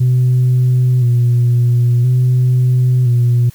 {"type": "tone with vibrato", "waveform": "sine", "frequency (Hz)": 123.47, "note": "B2", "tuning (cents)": 0, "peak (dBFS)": -7, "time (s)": [0, 3.5], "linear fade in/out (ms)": 10, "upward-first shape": "square", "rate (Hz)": 0.49, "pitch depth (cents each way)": 36, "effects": ["tanh soft clip ceiling -6 dBFS", "white hiss -45 dBFS RMS until 3.54 s"]}